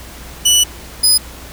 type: tone pair in turn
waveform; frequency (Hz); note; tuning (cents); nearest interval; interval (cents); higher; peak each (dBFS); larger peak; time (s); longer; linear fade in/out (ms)
20% pulse; 2960 / 5001; F#7 / D#8; 0 / +8; major sixth; 908; second; -3; neither; 0.45-0.64 / 1.03-1.18; first; 10
effects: added 60 Hz sine -35 dBFS peak until 1.52 s + pink hiss -35 dBFS RMS until 1.52 s